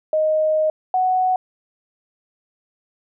sine tone pair in turn, 622.3 / 741.9 Hz, D#5 / F#5, 0 / +4 cents, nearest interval minor third, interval 304 cents, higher second, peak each -15 dBFS, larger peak neither, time 0.13-0.7 / 0.94-1.36 s, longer first, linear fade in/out 2 ms, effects none

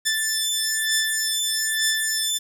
10% pulse beating tone pair, 1760 / 1761.1 Hz, A6 / A6, 0 / +1 cents, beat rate 1.1 Hz, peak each -15 dBFS, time 0.05-2.39 s, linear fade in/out 20 ms, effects 8-bit

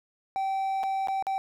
triangle tone with dropouts, 774 Hz, G5, 22 cents flat, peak -24 dBFS, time 0.36-1.38 s, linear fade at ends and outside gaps 0 ms, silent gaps 0.832-0.837 / 1.073-1.084 / 1.225-1.268 s, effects none

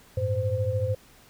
sine tone cluster, 95.9 / 109.4 / 516 Hz, G2 / A2 / C5, -37 / -9 / -24 cents, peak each -28 dBFS, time 0.17-0.95 s, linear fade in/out 5 ms, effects pink hiss -55 dBFS RMS until 1.29 s

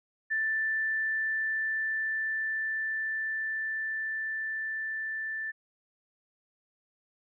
sine tone with level ramp, 1766 Hz, A6, 6 cents sharp, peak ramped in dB -26 to -32 dBFS, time 0.3-5.52 s, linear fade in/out 20 ms, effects none

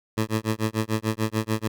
15% pulse tone with tremolo, 109.9 Hz, A2, 2 cents flat, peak -14 dBFS, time 0.17-1.68 s, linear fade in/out 10 ms, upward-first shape sine, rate 6.8 Hz, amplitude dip 100%, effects none

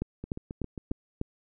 two click trains, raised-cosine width 3 ms, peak -24 / -17 dBFS, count 6 / 5, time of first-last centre 0.24-0.912 / 0.02-1.214 s, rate 7.44 / 3.35 Hz, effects none

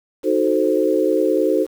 sine chord, D# diminished seventh, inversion none, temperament equal, 311.1 / 370 / 440 / 523.3 Hz, D#4 / F#4 / A4 / C5, 0 / 0 / 0 / 0 cents, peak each -20 dBFS, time 0.23-1.67 s, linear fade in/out 50 ms, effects 7-bit

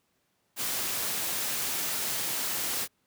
white noise, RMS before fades -31 dBFS, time 0.56-2.88 s, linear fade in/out 50 ms, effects pink hiss -73 dBFS RMS until 3.06 s + high-pass 100 Hz 12 dB/octave

